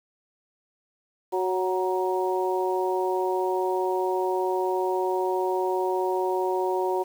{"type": "harmonic tone with a mistuned harmonic", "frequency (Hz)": 185, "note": "F#3", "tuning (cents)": 0, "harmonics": [2, 3, 4, 5], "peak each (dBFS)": [-25, -32, -31, -29], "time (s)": [1.32, 7.04], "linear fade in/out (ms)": 20, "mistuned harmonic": 5, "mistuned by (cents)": 25, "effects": ["8-bit"]}